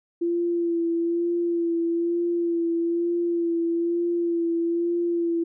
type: tone with vibrato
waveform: sine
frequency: 340 Hz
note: F4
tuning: 46 cents flat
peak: -21 dBFS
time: 0.21-5.44 s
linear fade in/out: 10 ms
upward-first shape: sine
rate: 1.1 Hz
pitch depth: 24 cents each way
effects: none